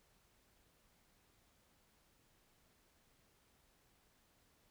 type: silence
effects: pink hiss -73 dBFS RMS until 4.7 s